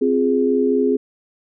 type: chord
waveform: sine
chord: F minor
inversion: second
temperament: equal with one note detuned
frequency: 261.6 / 350.6 / 415.3 Hz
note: C4 / F4 / Ab4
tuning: 0 / +7 / 0 cents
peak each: -18 / -23 / -17 dBFS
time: 0.01-0.97 s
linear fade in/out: 10 ms
effects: none